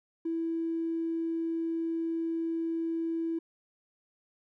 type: tone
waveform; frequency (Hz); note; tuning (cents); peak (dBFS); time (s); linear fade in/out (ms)
triangle; 329.6; E4; 0; -25; 0.25-3.39; 10
effects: tanh soft clip ceiling -27 dBFS